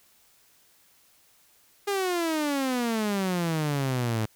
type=exponential sweep; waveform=sawtooth; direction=down; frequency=410 to 107.1 Hz; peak=-21 dBFS; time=1.87-4.26 s; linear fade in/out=10 ms; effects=white hiss -61 dBFS RMS until 4.35 s